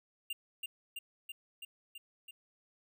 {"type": "tone with echo", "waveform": "square", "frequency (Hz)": 2795, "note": "F7", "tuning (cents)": 1, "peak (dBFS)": -36, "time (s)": [0.3, 0.33], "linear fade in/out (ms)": 5, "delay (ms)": 330, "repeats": 6, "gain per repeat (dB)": -2, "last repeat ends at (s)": 2.31, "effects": []}